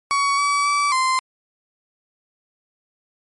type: tone with pitch steps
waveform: 35% pulse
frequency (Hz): 1124 / 1143 / 1153 / 1040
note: C#6 / D6 / D6 / C6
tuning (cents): +24 / -47 / -32 / -11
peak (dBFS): -15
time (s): 0.11-1.19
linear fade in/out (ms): 0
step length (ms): 270
effects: MP3 48 kbps